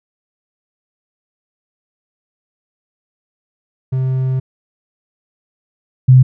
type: tone pair in turn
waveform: triangle / sine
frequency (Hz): 130.5 / 128.7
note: C3 / C3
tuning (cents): -4 / -28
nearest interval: unison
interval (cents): 24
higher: first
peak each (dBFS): -12 / -3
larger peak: second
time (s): 3.92-4.4 / 6.08-6.23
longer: first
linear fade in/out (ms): 10
effects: none